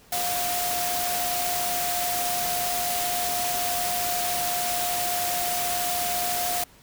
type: tone in noise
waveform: sine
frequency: 710 Hz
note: F5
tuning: 28 cents sharp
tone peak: -28 dBFS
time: 0.12-6.64 s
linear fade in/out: 5 ms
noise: white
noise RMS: -28 dBFS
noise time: 0.12-6.64 s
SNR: -3 dB
effects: pink hiss -54 dBFS RMS until 6.82 s